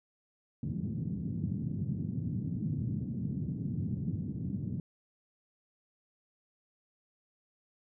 pink band-pass noise, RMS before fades -35 dBFS, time 0.63-4.8 s, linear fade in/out 2 ms, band 110 to 220 Hz, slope 24 dB/octave, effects none

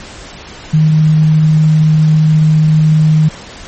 sine tone, 155.56 Hz, D#3, in tune, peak -5 dBFS, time 0.73-3.29 s, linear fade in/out 10 ms, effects pink hiss -31 dBFS RMS until 3.67 s + MP3 32 kbps

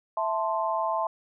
sine chord, A minor, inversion second, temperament equal, 659.3 / 880 / 1046.5 Hz, E5 / A5 / C6, 0 / 0 / 0 cents, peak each -29 dBFS, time 0.17-1.07 s, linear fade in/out 2 ms, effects none

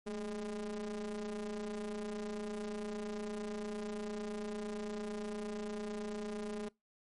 square ring-modulated tone, 101.2 Hz, G#2, 44 cents flat, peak -36 dBFS, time 0.06-6.69 s, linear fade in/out 10 ms, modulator 318 Hz, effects noise-tail reverb RT60 0.2 s tail -24 dB re dry + MP3 48 kbps

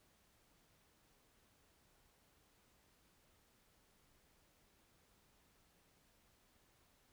silence, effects pink hiss -73 dBFS RMS until 7.12 s

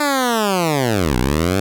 10% pulse linear two-way sweep, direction down then up, 300 to 58.27 to 100.2 Hz, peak -7 dBFS, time 0-1.6 s, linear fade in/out 5 ms, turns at 1.17 s, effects none

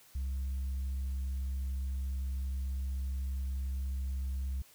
sine tone, 66.5 Hz, C2, 29 cents sharp, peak -30 dBFS, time 0.15-4.62 s, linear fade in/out 5 ms, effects tanh soft clip ceiling -31 dBFS + white hiss -60 dBFS RMS until 4.74 s

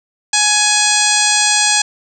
harmonic tone with a mistuned harmonic, 838 Hz, G#5, 15 cents sharp, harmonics 1 / 2 / 3 / 4 / 5 / 6 / 7 / 8 / 9 / 10, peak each -20 / -20 / -20 / -20 / -20 / -20 / -20 / -20 / -20 / -20 dBFS, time 0.33-1.82 s, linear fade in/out 5 ms, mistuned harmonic 6, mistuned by -59 cents, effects none

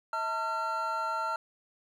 triangle tone cluster, 642 / 899 / 1370 Hz, E5 / A5 / F6, -46 / +37 / -34 cents, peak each -37 / -32 / -30 dBFS, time 0.13-1.36 s, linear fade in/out 2 ms, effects none

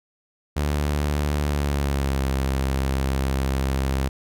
sawtooth tone with pitch glide, 73.42 to 66.94 Hz, D2 to C2, 0 to +40 cents, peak -17 dBFS, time 0.56-4.09 s, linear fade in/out 10 ms, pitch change -160 cents, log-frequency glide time 1.44-2.24 s, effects none

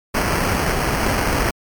pink noise with sample-and-hold, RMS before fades -19 dBFS, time 0.14-1.51 s, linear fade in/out 10 ms, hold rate 3675 Hz, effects MP3 96 kbps

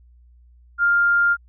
sine tone, 1401 Hz, F6, 5 cents sharp, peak -14 dBFS, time 0.78-1.37 s, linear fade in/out 50 ms, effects added 60 Hz sine -48 dBFS peak until 1.48 s

